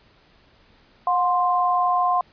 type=tone pair together; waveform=sine; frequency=721.1 / 1046.5 Hz; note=F#5 / C6; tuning=-45 / 0 cents; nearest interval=tritone; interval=645 cents; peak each=-20 dBFS; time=1.07-2.21 s; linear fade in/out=2 ms; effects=pink hiss -56 dBFS RMS until 2.32 s + resampled to 11025 Hz